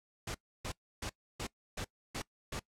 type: noise bursts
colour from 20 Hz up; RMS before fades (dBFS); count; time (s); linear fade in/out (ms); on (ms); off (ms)
pink; -39; 7; 0.27-2.595; 5; 75; 300
effects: noise-tail reverb RT60 0.1 s tail -21 dB re dry + low-pass 9000 Hz 12 dB/octave